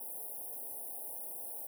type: band-stop noise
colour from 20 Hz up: white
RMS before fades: -43 dBFS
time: 0-1.67 s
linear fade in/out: 5 ms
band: 880 to 9300 Hz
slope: 96 dB/octave
effects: high-pass 400 Hz 12 dB/octave